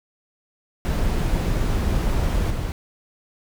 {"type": "noise with level steps", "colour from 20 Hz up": "brown", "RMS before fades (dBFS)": [-21, -25], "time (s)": [0.85, 2.72], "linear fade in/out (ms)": 0, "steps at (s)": 2.5, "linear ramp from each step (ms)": 10, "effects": []}